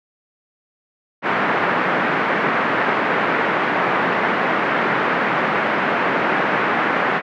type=band-pass noise; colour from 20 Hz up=white; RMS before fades=-19 dBFS; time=1.22-7.22 s; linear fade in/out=50 ms; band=160 to 1900 Hz; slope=24 dB/octave; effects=none